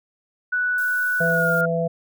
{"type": "tone with pitch glide", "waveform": "sine", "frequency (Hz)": [1480, 1410.7], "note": ["F#6", "F6"], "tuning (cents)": [0, 17], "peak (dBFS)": -19, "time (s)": [0.52, 1.66], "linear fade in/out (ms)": 10, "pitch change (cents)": -83, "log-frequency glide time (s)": [1.26, 1.53]}
{"type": "noise", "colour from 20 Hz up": "violet", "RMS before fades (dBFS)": -38, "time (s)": [0.78, 1.61], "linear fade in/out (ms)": 2}
{"type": "harmonic tone", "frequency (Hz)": 167, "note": "E3", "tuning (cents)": 23, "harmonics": [1, 3, 4], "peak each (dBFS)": [-24, -24, -24], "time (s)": [1.2, 1.88], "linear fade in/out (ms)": 10}
{"effects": []}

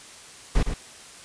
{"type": "noise with echo", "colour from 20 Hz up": "brown", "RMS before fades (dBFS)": -19, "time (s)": [0.55, 0.63], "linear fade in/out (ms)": 5, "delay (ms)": 110, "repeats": 1, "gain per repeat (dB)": -7, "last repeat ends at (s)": 0.74, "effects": ["white hiss -45 dBFS RMS until 1.24 s", "resampled to 22050 Hz"]}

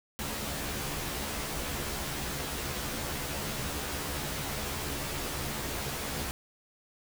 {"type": "noise with comb filter", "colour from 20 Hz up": "pink", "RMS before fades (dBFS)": -35, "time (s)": [0.19, 6.31], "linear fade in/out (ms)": 0, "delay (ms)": 14, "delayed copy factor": 1, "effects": []}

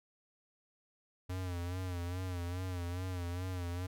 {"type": "tone with vibrato", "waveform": "square", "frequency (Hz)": 89.7, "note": "F2", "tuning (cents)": 47, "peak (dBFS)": -37, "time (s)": [1.29, 3.87], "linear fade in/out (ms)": 10, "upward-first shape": "sine", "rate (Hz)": 2.4, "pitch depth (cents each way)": 65, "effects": []}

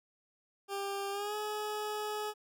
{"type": "tone with pitch glide", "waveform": "20% pulse", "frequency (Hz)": [397.1, 423.1], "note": ["G4", "G#4"], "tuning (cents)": [22, 32], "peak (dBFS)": -30, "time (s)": [0.68, 2.34], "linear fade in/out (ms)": 50, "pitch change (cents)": 110, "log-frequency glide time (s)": [1.11, 1.35], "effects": []}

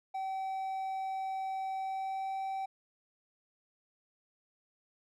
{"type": "tone with pitch glide", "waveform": "triangle", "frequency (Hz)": [767, 771.9], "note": ["G5", "G5"], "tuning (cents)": [-38, -27], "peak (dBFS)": -32, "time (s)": [0.14, 2.66], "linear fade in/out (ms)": 10, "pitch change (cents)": 11, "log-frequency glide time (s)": [1.76, 2.37], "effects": []}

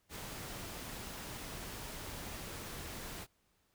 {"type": "noise", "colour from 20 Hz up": "pink", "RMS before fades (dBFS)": -45, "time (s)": [0.09, 3.27], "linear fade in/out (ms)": 50, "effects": ["pink hiss -75 dBFS RMS until 3.74 s"]}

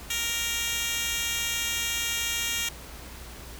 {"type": "tone with high-pass filter", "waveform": "10% pulse", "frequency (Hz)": 466.2, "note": "A#4", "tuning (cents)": 0, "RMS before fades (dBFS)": -29, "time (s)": [0.1, 2.69], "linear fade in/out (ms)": 5, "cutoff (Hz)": 3300, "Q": 1.1, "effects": ["added 60 Hz sine -44 dBFS peak until 3.59 s", "pink hiss -44 dBFS RMS until 3.59 s"]}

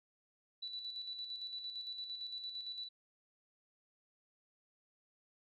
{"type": "tone with tremolo", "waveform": "sine", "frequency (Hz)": 3959, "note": "B7", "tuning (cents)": 3, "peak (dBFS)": -40, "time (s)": [0.62, 2.89], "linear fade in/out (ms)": 10, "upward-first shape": "square", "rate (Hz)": 8.8, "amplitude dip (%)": 45, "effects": []}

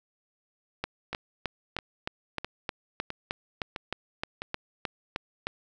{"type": "two click trains", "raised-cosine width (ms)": 0.3, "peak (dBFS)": [-18, -14], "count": [6, 16], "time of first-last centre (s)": [[1.13, 4.419], [0.84, 5.47]], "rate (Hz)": [1.52, 3.24], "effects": []}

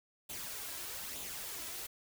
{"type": "noise with flanger", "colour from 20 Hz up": "white", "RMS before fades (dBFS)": -43, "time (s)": [0.29, 1.87], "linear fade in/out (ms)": 10, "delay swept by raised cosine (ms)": [0.27, 3.07], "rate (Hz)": 1.1, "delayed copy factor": 0.5, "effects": []}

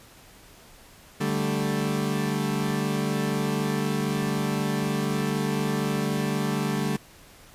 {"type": "chord", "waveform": "30% pulse", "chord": "D suspended fourth", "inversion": "none", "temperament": "equal", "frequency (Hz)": [146.83, 196, 220], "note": ["D3", "G3", "A3"], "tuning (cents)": [0, 0, 0], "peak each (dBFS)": -26, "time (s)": [1.2, 6.97], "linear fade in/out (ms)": 10, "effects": ["pink hiss -51 dBFS RMS until 7.54 s", "resampled to 32000 Hz"]}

